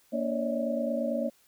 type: tone cluster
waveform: sine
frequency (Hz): 234.6 / 288.9 / 553 / 582 / 637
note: A#3 / D4 / C#5 / D5 / D#5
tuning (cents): +11 / -28 / -4 / -16 / +41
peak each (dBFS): -31 / -37 / -32 / -34 / -36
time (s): 0.12-1.3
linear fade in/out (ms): 20
effects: white hiss -64 dBFS RMS until 1.47 s